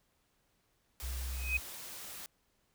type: noise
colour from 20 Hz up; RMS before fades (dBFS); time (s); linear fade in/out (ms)
white; -46; 1-2.26; 0
type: tone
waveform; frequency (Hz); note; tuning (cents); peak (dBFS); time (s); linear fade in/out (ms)
sine; 64.1; C2; -35; -36; 1.02-1.6; 20
type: tone with exponential growth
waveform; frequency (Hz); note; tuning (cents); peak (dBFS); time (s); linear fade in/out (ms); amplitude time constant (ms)
sine; 2517; D#7; +19; -26; 1.3-1.57; 5; 58
effects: pink hiss -75 dBFS RMS until 2.74 s